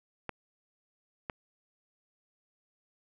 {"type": "clicks", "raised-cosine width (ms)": 0.5, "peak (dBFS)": -20, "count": 2, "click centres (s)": [0.293, 1.298], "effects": []}